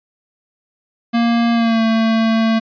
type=tone with pitch glide; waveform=square; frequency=233.7 to 224.4 Hz; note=A#3 to A3; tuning=+5 to +34 cents; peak=-13 dBFS; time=1.13-2.6 s; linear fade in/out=20 ms; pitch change=-71 cents; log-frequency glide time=1.53-1.81 s; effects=resampled to 11025 Hz